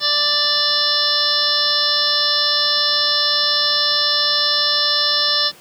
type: harmonic tone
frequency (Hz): 587.3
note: D5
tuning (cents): 0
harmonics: 1 / 2 / 3 / 5 / 6 / 7 / 8 / 9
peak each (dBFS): -29 / -26 / -25 / -27 / -21 / -21 / -26 / -19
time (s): 0-5.52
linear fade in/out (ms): 50
effects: pink hiss -44 dBFS RMS until 5.6 s + high-pass 150 Hz 12 dB/octave